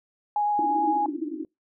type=tone with vibrato; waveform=sine; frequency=830.6 Hz; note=G#5; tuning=in tune; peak=-21 dBFS; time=0.36-1.06 s; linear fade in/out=2 ms; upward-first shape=sine; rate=8.9 Hz; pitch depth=9 cents each way
type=band-pass noise; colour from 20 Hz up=pink; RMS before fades=-31 dBFS; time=0.59-1.45 s; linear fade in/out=2 ms; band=290 to 330 Hz; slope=96 dB/octave
effects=noise-tail reverb RT60 0.2 s tail -26 dB re dry